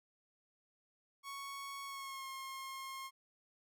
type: tone with pitch glide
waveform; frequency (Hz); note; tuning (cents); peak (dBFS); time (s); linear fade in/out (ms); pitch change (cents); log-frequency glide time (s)
sawtooth; 1108.7 to 1071.6; C#6 to C6; 0 to +41; -40; 1.23-3.11; 50; -59; 1.85-2.27
effects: none